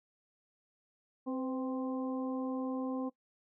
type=harmonic tone with a mistuned harmonic; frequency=261.6 Hz; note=C4; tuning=in tune; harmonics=1 / 2 / 3 / 4; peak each=-34 / -41 / -47 / -47 dBFS; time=1.26-3.1 s; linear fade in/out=20 ms; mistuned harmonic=2; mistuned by=-41 cents; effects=noise-tail reverb RT60 0.1 s tail -19 dB re dry

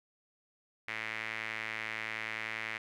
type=tone with band-pass filter; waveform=sawtooth; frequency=110.4 Hz; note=A2; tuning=6 cents sharp; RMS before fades=-39 dBFS; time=0.88-2.78 s; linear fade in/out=5 ms; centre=2100 Hz; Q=4.1; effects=none

